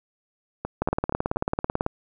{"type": "two click trains", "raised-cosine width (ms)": 1, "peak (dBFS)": [-9, -14], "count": [20, 4], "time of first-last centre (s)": [[0.82, 1.864], [0.65, 1.361]], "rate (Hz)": [18.2, 4.22], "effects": []}